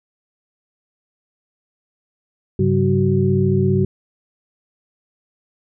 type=tone cluster; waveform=sine; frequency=99.9 / 137.3 / 192.2 / 374.6 Hz; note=G2 / C#3 / G3 / F#4; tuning=+33 / -16 / -34 / +21 cents; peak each=-19 dBFS; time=2.59-3.85 s; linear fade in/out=5 ms; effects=none